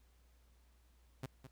sawtooth tone with echo, 130.81 Hz, C3, in tune, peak -36 dBFS, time 1.23-1.26 s, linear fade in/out 5 ms, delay 210 ms, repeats 1, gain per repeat -10 dB, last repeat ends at 1.47 s, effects added 60 Hz sine -65 dBFS peak until 1.51 s + pink hiss -75 dBFS RMS until 1.51 s

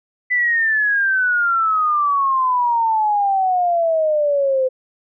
sine exponential sweep, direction down, 2005 to 512 Hz, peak -14 dBFS, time 0.3-4.69 s, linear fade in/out 20 ms, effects none

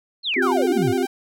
sine exponential sweep, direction down, 4412 to 89.6 Hz, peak -20 dBFS, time 0.23-0.94 s, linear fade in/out 50 ms
clicks, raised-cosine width 0.2 ms, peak -24 / -28 dBFS, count 2, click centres 0.339 / 0.342 s
sine chord, C suspended fourth, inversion none, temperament equal with one note detuned, 261.6 / 355.3 / 392 Hz, C4 / F4 / G4, 0 / +30 / 0 cents, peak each -23 dBFS, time 0.36-1.06 s, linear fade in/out 10 ms
sawtooth tone with vibrato, 751 Hz, F#5, 26 cents sharp, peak -25 dBFS, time 0.42-1.07 s, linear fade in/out 5 ms, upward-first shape square, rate 9.9 Hz, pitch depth 73 cents each way
effects none

